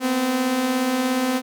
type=beating tone pair; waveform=sawtooth; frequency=240.4 / 257.4 Hz; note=B3 / C4; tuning=-46 / -28 cents; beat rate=17 Hz; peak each=-25 / -16 dBFS; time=0-1.42 s; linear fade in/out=50 ms; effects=none